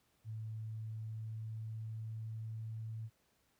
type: tone with pitch glide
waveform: sine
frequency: 110 to 111.34 Hz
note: A2 to A2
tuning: 0 to +21 cents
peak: -40 dBFS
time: 0.24-3.1 s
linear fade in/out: 50 ms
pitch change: +21 cents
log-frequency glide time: 0.6-2.98 s
effects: pink hiss -75 dBFS RMS until 3.59 s + high-pass 60 Hz 12 dB/octave